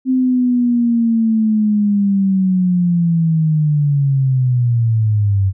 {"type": "linear sweep", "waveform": "sine", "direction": "down", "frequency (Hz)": [260.8, 94.4], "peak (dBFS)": -11, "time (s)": [0.05, 5.53], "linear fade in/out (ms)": 50, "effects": []}